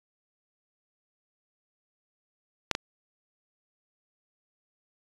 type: clicks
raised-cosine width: 0.2 ms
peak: -6 / -11 dBFS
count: 2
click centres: 2.713 / 2.751 s
effects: resampled to 22050 Hz